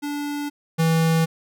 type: tone pair in turn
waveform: square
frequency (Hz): 290.3 / 162.93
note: D4 / E3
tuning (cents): -20 / -20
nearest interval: minor seventh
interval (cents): 1000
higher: first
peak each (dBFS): -26 / -17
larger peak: second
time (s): 0.02-0.5 / 0.78-1.26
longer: neither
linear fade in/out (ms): 20
effects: none